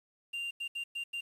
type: tone bursts at uneven times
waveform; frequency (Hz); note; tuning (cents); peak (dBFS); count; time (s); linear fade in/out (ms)
triangle; 2785; F7; -5; -33; 5; 0.33-0.51 / 0.6-0.68 / 0.75-0.84 / 0.95-1.04 / 1.13-1.21; 10
effects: resampled to 32000 Hz + 10-bit